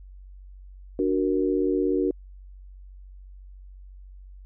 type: chord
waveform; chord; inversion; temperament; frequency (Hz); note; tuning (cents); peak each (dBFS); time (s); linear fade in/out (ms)
sine; D augmented; none; equal; 293.7 / 370 / 466.2; D4 / F#4 / A#4; 0 / 0 / 0; -25 / -24 / -27; 0.99-2.11; 2
effects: added 47 Hz sine -42 dBFS peak until 4.45 s